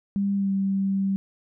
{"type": "tone with pitch glide", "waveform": "sine", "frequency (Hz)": [199.1, 194.78], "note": ["G3", "G3"], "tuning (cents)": [27, -11], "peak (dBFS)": -21, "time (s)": [0.16, 1.16], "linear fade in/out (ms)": 0, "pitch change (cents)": -38, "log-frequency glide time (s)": [0.35, 0.51], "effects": []}